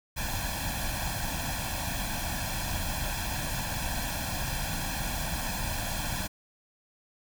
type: noise with comb filter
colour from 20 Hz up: pink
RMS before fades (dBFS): -32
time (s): 0.16-6.28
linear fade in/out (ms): 20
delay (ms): 1.2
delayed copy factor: +0.85
effects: none